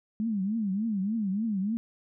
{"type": "tone with vibrato", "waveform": "sine", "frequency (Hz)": 207.7, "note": "G#3", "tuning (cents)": 0, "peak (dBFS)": -26, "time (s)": [0.2, 1.77], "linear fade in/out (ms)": 0, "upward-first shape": "triangle", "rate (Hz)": 3.4, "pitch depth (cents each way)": 210, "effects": []}